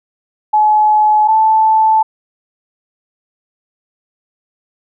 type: tone pair in turn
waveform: sine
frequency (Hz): 852 / 876.5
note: G#5 / A5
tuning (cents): +44 / -7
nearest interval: unison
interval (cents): 49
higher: second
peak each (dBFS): -7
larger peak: neither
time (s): 0.53-1.28 / 1.28-2.03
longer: neither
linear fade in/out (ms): 10
effects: none